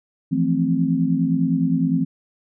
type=chord; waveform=sine; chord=F major seventh; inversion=third; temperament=equal; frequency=164.81 / 174.61 / 220 / 261.6 Hz; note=E3 / F3 / A3 / C4; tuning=0 / 0 / 0 / 0 cents; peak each=-22 / -23 / -26 / -20 dBFS; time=0.31-2.05 s; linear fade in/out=20 ms; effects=none